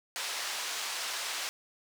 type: band-pass noise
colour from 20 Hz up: white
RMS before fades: -36 dBFS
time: 0.16-1.49 s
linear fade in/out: 0 ms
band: 690 to 5900 Hz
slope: 12 dB/octave
effects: none